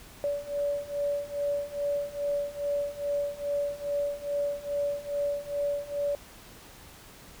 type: beating tone pair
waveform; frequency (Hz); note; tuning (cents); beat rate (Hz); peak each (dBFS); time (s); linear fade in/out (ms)
sine; 573 / 575.4; D5 / D5; -43 / -36; 2.4; -32 / -30; 0.24-6.15; 0
effects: pink hiss -50 dBFS RMS until 7.4 s